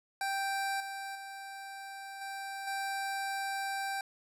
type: tone with level steps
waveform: 25% pulse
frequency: 784 Hz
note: G5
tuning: in tune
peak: -28 / -35 / -39 / -35 / -30 dBFS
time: 0.21-4.01 s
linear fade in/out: 2 ms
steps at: 0.8 / 1.15 / 2.21 / 2.67 s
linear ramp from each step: 5 ms
effects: resampled to 32000 Hz

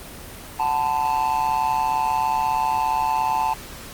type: tone with amplitude modulation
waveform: triangle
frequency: 880 Hz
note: A5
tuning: in tune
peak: -13 dBFS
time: 0.59-3.54 s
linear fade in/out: 10 ms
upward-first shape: sine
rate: 137 Hz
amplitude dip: 90%
effects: pink hiss -38 dBFS RMS until 3.93 s + Opus 24 kbps

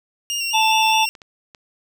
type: tone with vibrato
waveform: 25% pulse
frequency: 2786 Hz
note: F7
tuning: 5 cents flat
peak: -18 dBFS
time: 0.3-1.09 s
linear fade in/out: 0 ms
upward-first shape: square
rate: 4.8 Hz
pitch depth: 27 cents each way
type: harmonic tone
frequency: 880 Hz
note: A5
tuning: in tune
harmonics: 1 / 3 / 4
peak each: -16 / -21 / -22 dBFS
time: 0.53-1.06 s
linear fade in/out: 20 ms
type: clicks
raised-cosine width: 0.2 ms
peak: -24 dBFS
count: 6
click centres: 0.867 / 0.901 / 0.942 / 1.152 / 1.218 / 1.548 s
effects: none

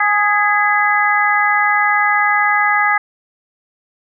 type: harmonic tone with a mistuned harmonic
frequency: 415.3 Hz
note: G#4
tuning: in tune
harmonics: 2 / 3 / 4 / 5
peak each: -17 / -17 / -17 / -17 dBFS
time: 0-2.98 s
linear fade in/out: 5 ms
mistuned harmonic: 5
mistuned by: -47 cents
effects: none

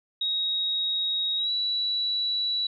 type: tone with pitch glide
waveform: sine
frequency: 3783 to 3932 Hz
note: A#7 to B7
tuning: +25 to -8 cents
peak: -24 dBFS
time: 0.21-2.67 s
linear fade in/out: 5 ms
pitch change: +67 cents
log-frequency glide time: 1.37-1.51 s
effects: none

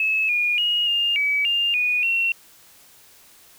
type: tone with pitch steps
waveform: sine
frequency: 2592 / 2436 / 2880 / 2816 / 2283 / 2804 / 2465 / 2725 Hz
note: E7 / D#7 / F#7 / F7 / D7 / F7 / D#7 / F7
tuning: -30 / -37 / -47 / +14 / -50 / +6 / -17 / -43 cents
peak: -18 dBFS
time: 0-2.32 s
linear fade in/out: 2 ms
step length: 290 ms
effects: white hiss -51 dBFS RMS until 3.58 s

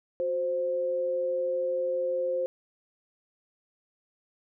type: tone pair together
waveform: sine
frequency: 364.2 / 523.3 Hz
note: F#4 / C5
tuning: -27 / 0 cents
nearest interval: tritone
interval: 627 cents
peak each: -36 / -26 dBFS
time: 0.2-2.46 s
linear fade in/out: 0 ms
effects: none

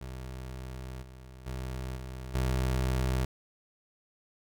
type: tone with level steps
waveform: 25% pulse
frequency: 64 Hz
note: C2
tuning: 38 cents flat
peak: -35 / -43 / -31 / -35 / -23 dBFS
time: 0.01-3.25 s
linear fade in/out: 5 ms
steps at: 1.02 / 1.46 / 1.96 / 2.34 s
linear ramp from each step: 10 ms
effects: none

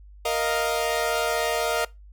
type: chord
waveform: sawtooth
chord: Bb suspended fourth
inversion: none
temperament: equal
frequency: 466.2 / 622.3 / 698.5 Hz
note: Bb4 / Eb5 / F5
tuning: 0 / 0 / 0 cents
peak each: -23 / -23 / -24 dBFS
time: 0.25-1.85 s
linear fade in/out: 5 ms
effects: noise-tail reverb RT60 0.2 s tail -21 dB re dry + added 50 Hz sine -44 dBFS peak until 2.12 s

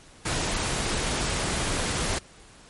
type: noise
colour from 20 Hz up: pink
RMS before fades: -27 dBFS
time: 0.25-2.19 s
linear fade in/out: 10 ms
effects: pink hiss -51 dBFS RMS until 2.69 s + MP3 48 kbps

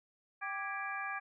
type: harmonic tone with a mistuned harmonic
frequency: 392 Hz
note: G4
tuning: in tune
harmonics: 2 / 3 / 4 / 5 / 6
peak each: -43 / -42 / -40 / -51 / -44 dBFS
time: 0.41-1.2 s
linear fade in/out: 20 ms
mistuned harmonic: 4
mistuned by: +89 cents
effects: none

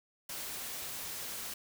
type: noise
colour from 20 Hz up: white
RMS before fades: -41 dBFS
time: 0.29-1.54 s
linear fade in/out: 5 ms
effects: none

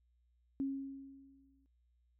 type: tone with exponential decay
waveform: sine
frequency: 272.5 Hz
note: C#4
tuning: 29 cents flat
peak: -32 dBFS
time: 0.6-1.66 s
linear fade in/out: 0 ms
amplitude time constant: 230 ms
effects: added 60 Hz sine -70 dBFS peak until 2.19 s

